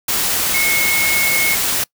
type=tone in noise; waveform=sine; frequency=2181 Hz; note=C#7; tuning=29 cents flat; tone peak=-16 dBFS; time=0.54-1.55 s; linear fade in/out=5 ms; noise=white; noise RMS=-18 dBFS; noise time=0.08-1.84 s; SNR=-1 dB; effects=noise-tail reverb RT60 0.1 s tail -25 dB re dry